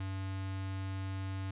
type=tone with notch filter; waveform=square; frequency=96 Hz; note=G2; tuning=36 cents flat; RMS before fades=-38 dBFS; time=0-1.51 s; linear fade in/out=5 ms; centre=520 Hz; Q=1.6; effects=resampled to 8000 Hz